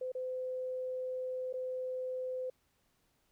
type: tone with dropouts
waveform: sine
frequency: 511 Hz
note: C5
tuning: 41 cents flat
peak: -35 dBFS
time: 0.01-2.5 s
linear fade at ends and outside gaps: 5 ms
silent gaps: 0.119-0.15 / 1.528-1.538 s
effects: pink hiss -75 dBFS RMS until 3.31 s